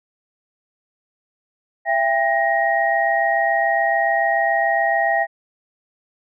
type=tone cluster; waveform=sine; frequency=669 / 796 / 1880 Hz; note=E5 / G5 / A#6; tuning=+25 / +26 / +14 cents; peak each=-20 dBFS; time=1.85-5.27 s; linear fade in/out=50 ms; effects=none

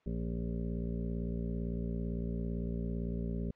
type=harmonic tone with a mistuned harmonic; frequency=57.8 Hz; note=A#1; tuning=14 cents flat; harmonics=1 / 2 / 3 / 4 / 5 / 7 / 8 / 9 / 10; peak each=-37 / -44 / -38 / -41 / -51 / -45 / -54 / -54 / -55 dBFS; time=0.06-3.51 s; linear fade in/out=5 ms; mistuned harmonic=7; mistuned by=-16 cents; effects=white hiss -70 dBFS RMS until 3.55 s + low-pass 2000 Hz 12 dB/octave

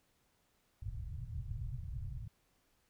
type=low-pass noise; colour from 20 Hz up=white; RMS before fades=-42 dBFS; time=0.82-2.28 s; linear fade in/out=5 ms; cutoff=130 Hz; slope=48 dB/octave; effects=pink hiss -75 dBFS RMS until 2.89 s

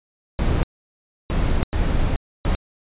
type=noise bursts at uneven times; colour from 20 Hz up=brown; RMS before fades=-19 dBFS; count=4; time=0.39-0.63 / 1.3-1.63 / 1.73-2.16 / 2.45-2.55 s; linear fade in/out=0 ms; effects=resampled to 8000 Hz

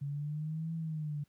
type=exponential two-way sweep; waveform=sine; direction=up then down; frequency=140 to 164.81 to 144.6 Hz; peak=-34 dBFS; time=0.01-1.24 s; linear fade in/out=10 ms; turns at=0.74 s; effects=pink hiss -75 dBFS RMS until 1.28 s + high-pass 60 Hz 12 dB/octave

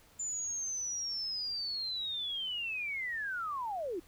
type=linear sweep; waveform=sine; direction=down; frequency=7130 to 310.8 Hz; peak=-34 dBFS; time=0.19-4 s; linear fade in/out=10 ms; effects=added 81 Hz sine -69 dBFS peak until 4.07 s + pink hiss -62 dBFS RMS until 4.07 s

